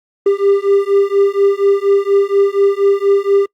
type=beating tone pair; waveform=triangle; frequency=396.1 / 400.3 Hz; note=G4 / G4; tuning=+18 / +36 cents; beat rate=4.2 Hz; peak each=-11 dBFS; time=0.26-3.46 s; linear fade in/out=5 ms; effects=noise-tail reverb RT60 0.1 s tail -26 dB re dry + Opus 24 kbps